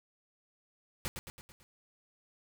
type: noise with echo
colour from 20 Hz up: pink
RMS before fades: -36 dBFS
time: 1.05-1.08 s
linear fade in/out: 0 ms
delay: 110 ms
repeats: 5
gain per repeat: -5 dB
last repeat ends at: 1.63 s
effects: none